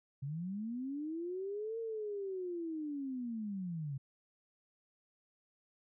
sine linear two-way sweep, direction up then down, 131.6 to 460 to 131.6 Hz, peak -37 dBFS, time 0.22-3.98 s, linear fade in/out 10 ms, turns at 1.79 s, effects none

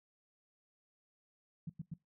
sine tone bursts, 163 Hz, E3, 19 cents flat, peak -38 dBFS, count 3, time 1.67-1.94 s, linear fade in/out 5 ms, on 26 ms, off 96 ms, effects noise-tail reverb RT60 0.2 s tail -22 dB re dry

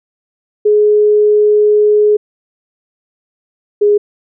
sine tone pair in turn, 420 / 413.7 Hz, G#4 / G#4, +19 / -7 cents, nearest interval unison, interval 26 cents, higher first, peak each -6 dBFS, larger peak neither, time 0.65-2.17 / 3.81-3.98 s, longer first, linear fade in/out 10 ms, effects none

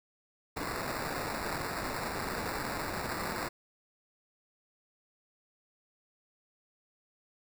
white noise with sample-and-hold, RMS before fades -36 dBFS, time 0.56-3.49 s, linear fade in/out 10 ms, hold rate 3150 Hz, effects none

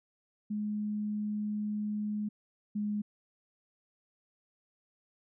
sine tone pair in turn, 210 / 208.4 Hz, G#3 / G#3, +19 / +6 cents, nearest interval unison, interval 13 cents, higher first, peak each -31 / -30 dBFS, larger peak second, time 0.5-2.29 / 2.75-3.02 s, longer first, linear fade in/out 10 ms, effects none

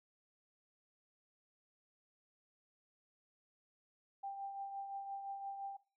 sine tone with tremolo, 790 Hz, G5, 13 cents sharp, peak -39 dBFS, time 4.23-5.77 s, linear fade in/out 10 ms, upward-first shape triangle, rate 5.8 Hz, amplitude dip 50%, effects noise-tail reverb RT60 0.3 s tail -17 dB re dry

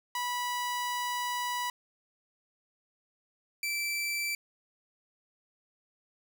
sawtooth tone pair in turn, 980 / 2331 Hz, B5 / D7, -14 / -14 cents, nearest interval octave + minor third, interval 1500 cents, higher second, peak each -27 dBFS, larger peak neither, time 0.15-1.7 / 3.63-4.35 s, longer first, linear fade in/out 2 ms, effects none

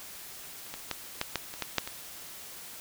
clicks, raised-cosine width 0.2 ms, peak -30 / -20 / -13 / -11 / -11 / -23 / -13 / -7 / -19 dBFS, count 9, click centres 0.666 / 0.74 / 0.913 / 1.214 / 1.357 / 1.539 / 1.623 / 1.783 / 1.875 s, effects white hiss -45 dBFS RMS until 2.8 s

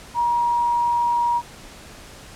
sine tone, 952 Hz, A#5, 36 cents sharp, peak -17 dBFS, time 0.14-1.42 s, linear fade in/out 50 ms, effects pink hiss -42 dBFS RMS until 2.35 s + low-pass 10000 Hz 12 dB/octave

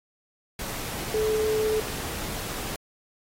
sine tone in noise, 432.5 Hz, A4, 30 cents flat, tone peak -22 dBFS, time 1.14-1.8 s, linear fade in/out 2 ms, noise pink, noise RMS -34 dBFS, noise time 0.59-2.76 s, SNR +9 dB, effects AAC 48 kbps

